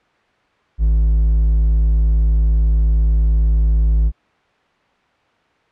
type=tone with hard clipping; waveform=sine; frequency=54.4 Hz; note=A1; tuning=19 cents flat; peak=-12 dBFS; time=0.78-4.12 s; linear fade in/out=50 ms; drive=3 dB; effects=white hiss -57 dBFS RMS until 5.71 s + low-pass 2000 Hz 12 dB/octave